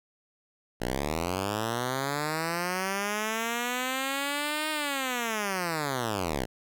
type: linear two-way sweep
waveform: 5% pulse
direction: up then down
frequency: 56.9 to 311.1 to 56.9 Hz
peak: -17 dBFS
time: 0.8-6.46 s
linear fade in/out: 20 ms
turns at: 4.7 s
effects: none